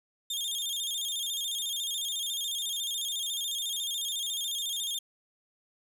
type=tone with vibrato; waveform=sawtooth; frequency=3426 Hz; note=A7; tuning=47 cents flat; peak=-28 dBFS; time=0.3-4.99 s; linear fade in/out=5 ms; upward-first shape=square; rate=14 Hz; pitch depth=85 cents each way; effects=none